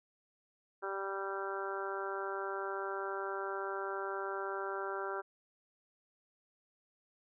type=harmonic tone; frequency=195.3 Hz; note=G3; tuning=6 cents flat; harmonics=2 / 3 / 4 / 5 / 6 / 7 / 8; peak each=-40 / -45 / -45 / -45 / -48 / -42 / -46 dBFS; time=0.82-5.22 s; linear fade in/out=20 ms; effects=none